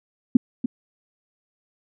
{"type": "tone with echo", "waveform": "sine", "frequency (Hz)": 246.4, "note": "B3", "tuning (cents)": -4, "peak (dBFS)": -8, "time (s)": [0.35, 0.37], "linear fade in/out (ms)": 5, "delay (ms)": 290, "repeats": 1, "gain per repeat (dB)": -11, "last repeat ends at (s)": 0.66, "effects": []}